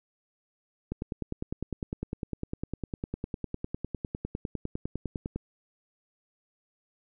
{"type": "click train", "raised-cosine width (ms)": 3, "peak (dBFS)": -19, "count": 45, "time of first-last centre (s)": [0.92, 5.36], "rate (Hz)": 9.91, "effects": []}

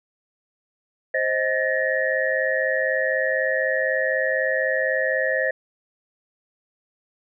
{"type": "tone cluster", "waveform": "sine", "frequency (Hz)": [526, 630, 1735, 1871], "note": ["C5", "D#5", "A6", "A#6"], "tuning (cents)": [9, 21, -25, 6], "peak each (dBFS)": [-24, -26, -26, -25], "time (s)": [1.14, 5.51], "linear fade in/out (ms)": 5, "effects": []}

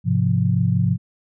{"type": "chord", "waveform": "sine", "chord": "F minor", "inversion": "first", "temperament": "just", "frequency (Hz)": [104.77, 130.96, 174.61], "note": ["Ab2", "C3", "F3"], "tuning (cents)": [16, 2, 0], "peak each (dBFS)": -20, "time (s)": [0.04, 0.98], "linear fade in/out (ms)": 50, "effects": []}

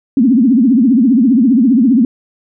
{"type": "tone with vibrato", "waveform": "sine", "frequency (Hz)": 246.9, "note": "B3", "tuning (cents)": 0, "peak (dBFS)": -6, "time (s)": [0.17, 2.05], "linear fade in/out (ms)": 2, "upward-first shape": "triangle", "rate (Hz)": 15, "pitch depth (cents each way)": 280, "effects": []}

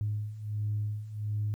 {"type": "beating tone pair", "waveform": "sine", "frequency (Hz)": [104.4, 105.8], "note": ["G#2", "G#2"], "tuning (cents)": [10, 33], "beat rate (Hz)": 1.4, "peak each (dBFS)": [-35, -31], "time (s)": [0.01, 1.54], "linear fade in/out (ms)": 0, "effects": ["tanh soft clip ceiling -23 dBFS", "11-bit"]}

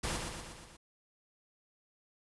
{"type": "noise with echo", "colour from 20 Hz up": "pink", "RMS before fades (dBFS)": -35, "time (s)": [0.03, 0.17], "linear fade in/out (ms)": 10, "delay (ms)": 120, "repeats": 5, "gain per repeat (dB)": -4, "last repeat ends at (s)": 0.77, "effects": ["resampled to 24000 Hz"]}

